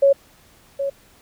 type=tone with echo; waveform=sine; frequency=554.4 Hz; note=C#5; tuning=in tune; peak=-10 dBFS; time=0.02-0.13 s; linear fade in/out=10 ms; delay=770 ms; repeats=1; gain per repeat=-10 dB; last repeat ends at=0.9 s; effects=pink hiss -53 dBFS RMS until 1.21 s